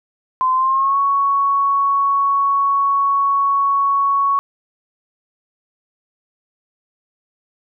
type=tone with pitch glide; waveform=sine; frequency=1032 to 1112.5 Hz; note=C6 to C#6; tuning=-24 to +6 cents; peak=-13 dBFS; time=0.41-4.39 s; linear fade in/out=0 ms; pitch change=+130 cents; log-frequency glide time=0.54-0.98 s; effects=none